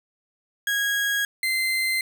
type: tone pair in turn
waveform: 35% pulse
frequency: 1646 / 2074 Hz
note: G#6 / C7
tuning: -16 / -16 cents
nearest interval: major third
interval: 400 cents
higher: second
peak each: -20 dBFS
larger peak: neither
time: 0.67-1.25 / 1.43-2.01 s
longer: neither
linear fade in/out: 2 ms
effects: none